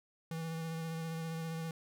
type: tone with vibrato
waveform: square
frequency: 163.1 Hz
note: E3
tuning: 18 cents flat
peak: -38 dBFS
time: 0.31-1.71 s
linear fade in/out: 2 ms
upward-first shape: sine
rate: 15 Hz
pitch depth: 19 cents each way
effects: none